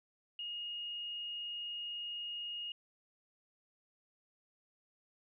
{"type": "tone", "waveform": "sine", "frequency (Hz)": 2862, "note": "F7", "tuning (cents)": 42, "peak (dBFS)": -39, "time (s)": [0.39, 2.72], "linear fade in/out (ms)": 2, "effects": []}